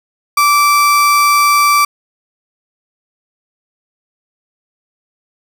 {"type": "tone", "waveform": "35% pulse", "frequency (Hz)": 1165, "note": "D6", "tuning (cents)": -14, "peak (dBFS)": -6, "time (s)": [0.37, 1.85], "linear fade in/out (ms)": 5, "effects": []}